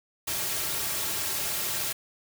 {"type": "noise with comb filter", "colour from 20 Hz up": "white", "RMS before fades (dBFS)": -30, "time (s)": [0.27, 1.93], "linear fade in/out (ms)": 10, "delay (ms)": 4, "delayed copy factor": -0.6, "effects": []}